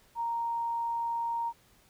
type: tone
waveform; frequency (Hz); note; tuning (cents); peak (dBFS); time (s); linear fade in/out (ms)
sine; 931; A#5; -2; -29; 0.15-1.53; 50
effects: pink hiss -63 dBFS RMS until 1.89 s